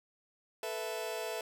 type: chord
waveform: sawtooth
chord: A suspended second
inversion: none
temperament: just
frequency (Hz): 440 / 495 / 660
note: A4 / B4 / E5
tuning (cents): 0 / +4 / +2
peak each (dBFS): -36 / -38 / -35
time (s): 0.63-1.41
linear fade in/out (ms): 2
effects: none